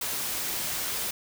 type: noise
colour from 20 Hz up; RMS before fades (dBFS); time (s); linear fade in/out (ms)
white; -31; 0.01-1.11; 5
effects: none